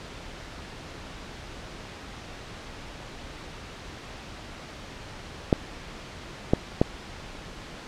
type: clicks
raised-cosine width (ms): 2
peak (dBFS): -4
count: 3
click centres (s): 5.528 / 6.535 / 6.815
effects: pink hiss -41 dBFS RMS until 7.87 s + low-pass 5000 Hz 12 dB/octave